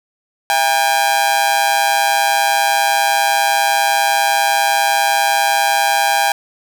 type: tone with amplitude modulation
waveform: sawtooth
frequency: 805 Hz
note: G5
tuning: 46 cents sharp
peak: -5 dBFS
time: 0.5-6.32 s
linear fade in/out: 0 ms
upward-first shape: sine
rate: 140 Hz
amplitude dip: 80%
effects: none